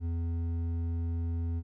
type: tone with hard clipping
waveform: sine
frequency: 84 Hz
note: E2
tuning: 33 cents sharp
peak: -31 dBFS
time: 0-1.63 s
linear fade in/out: 50 ms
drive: 7 dB
effects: none